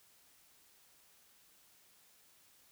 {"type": "silence", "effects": ["white hiss -66 dBFS RMS until 2.71 s"]}